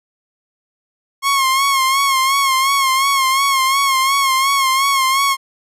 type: tone with vibrato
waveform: sawtooth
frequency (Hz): 1082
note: C#6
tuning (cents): -42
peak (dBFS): -9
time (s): 1.22-5.37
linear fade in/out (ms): 50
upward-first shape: sine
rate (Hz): 2.8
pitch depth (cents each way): 55
effects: resampled to 32000 Hz